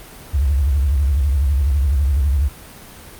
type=tone with vibrato; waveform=sine; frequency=69.5 Hz; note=C#2; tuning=5 cents sharp; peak=-13 dBFS; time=0.33-2.49 s; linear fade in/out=20 ms; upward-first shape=sine; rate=12 Hz; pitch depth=170 cents each way; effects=pink hiss -39 dBFS RMS until 3.19 s + Opus 32 kbps